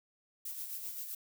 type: noise with tremolo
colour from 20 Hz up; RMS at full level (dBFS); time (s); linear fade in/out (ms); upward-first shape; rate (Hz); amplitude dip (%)
violet; -40; 0.45-1.15; 5; sine; 7.7; 45
effects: none